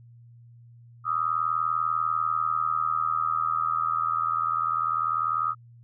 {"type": "tone with amplitude modulation", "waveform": "sine", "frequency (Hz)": 1255, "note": "D#6", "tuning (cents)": 15, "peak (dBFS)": -19, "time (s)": [1.04, 5.55], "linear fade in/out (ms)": 50, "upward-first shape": "sine", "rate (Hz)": 80.2, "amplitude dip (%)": 95, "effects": ["added 118 Hz sine -48 dBFS peak until 5.83 s"]}